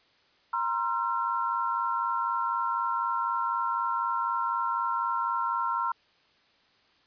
sine tone cluster, 942 / 1046 / 1358 Hz, A#5 / C6 / F6, +18 / -1 / -49 cents, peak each -30 / -31 / -30 dBFS, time 0.53-5.92 s, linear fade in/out 5 ms, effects white hiss -64 dBFS RMS until 7.06 s + resampled to 11025 Hz

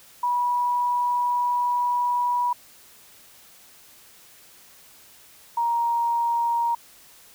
sine tone pair in turn, 974 / 938.1 Hz, B5 / A#5, -24 / +11 cents, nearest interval minor second, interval 65 cents, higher first, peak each -20 dBFS, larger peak neither, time 0.23-2.53 / 5.57-6.75 s, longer first, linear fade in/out 5 ms, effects white hiss -51 dBFS RMS until 7.34 s

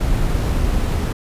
brown noise with sample-and-hold, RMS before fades -18 dBFS, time 0-1.13 s, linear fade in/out 10 ms, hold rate 11025 Hz, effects resampled to 32000 Hz

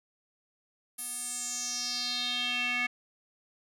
square tone with band-pass filter sweep, 245.3 Hz, B3, 12 cents flat, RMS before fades -33 dBFS, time 0.98-2.87 s, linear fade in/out 10 ms, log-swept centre 11000 to 2200 Hz, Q 4.8, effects none

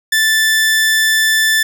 sawtooth tone, 1760 Hz, A6, in tune, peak -7 dBFS, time 0.12-1.63 s, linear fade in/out 5 ms, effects none

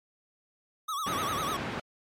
square tone with vibrato, 1197 Hz, D6, 33 cents sharp, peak -31 dBFS, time 0.88-1.57 s, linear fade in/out 10 ms, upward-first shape sine, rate 10 Hz, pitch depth 140 cents each way
pink band-pass noise, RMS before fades -35 dBFS, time 1.06-1.8 s, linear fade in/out 5 ms, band 120 to 2500 Hz, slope 12 dB/octave
effects MP3 64 kbps

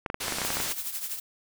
clicks, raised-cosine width 0.5 ms, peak -15 dBFS, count 11, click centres 0.062 / 0.101 / 0.144 / 0.282 / 0.323 / 0.385 / 0.417 / 0.45 / 0.504 / 0.57 / 0.602 s
white low-pass noise, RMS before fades -33 dBFS, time 0.2-0.73 s, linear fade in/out 10 ms, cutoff 8900 Hz, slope 12 dB/octave
blue noise with tremolo, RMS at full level -31 dBFS, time 0.44-1.2 s, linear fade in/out 10 ms, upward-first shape triangle, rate 12 Hz, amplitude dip 70%
effects none

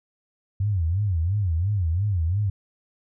sine tone with vibrato, 91.9 Hz, F#2, 11 cents flat, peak -20 dBFS, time 0.6-2.5 s, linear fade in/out 5 ms, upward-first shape sine, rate 2.9 Hz, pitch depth 240 cents each way, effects none

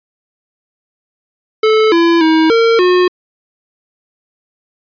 square tone with pitch steps, 435.7 / 336.8 / 318.9 / 457.8 / 361.7 Hz, A4 / E4 / D#4 / A#4 / F#4, -17 / +37 / +43 / -31 / -39 cents, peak -8 dBFS, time 1.63-3.08 s, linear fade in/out 5 ms, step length 290 ms, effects resampled to 11025 Hz

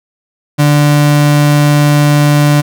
35% pulse tone, 146.83 Hz, D3, in tune, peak -4 dBFS, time 0.58-2.62 s, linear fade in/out 20 ms, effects none

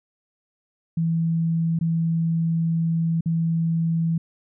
sine tone with dropouts, 164.81 Hz, E3, in tune, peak -19 dBFS, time 0.97-4.18 s, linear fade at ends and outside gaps 5 ms, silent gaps 1.79-1.81 / 3.209-3.258 s, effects none

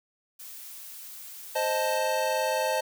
blue noise, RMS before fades -43 dBFS, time 0.39-1.98 s, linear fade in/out 10 ms
square chord, A diminished, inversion first, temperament equal, 523.3 / 622.3 / 880 Hz, C5 / Eb5 / A5, 0 / 0 / 0 cents, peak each -30 dBFS, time 1.55-2.81 s, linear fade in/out 10 ms
effects none

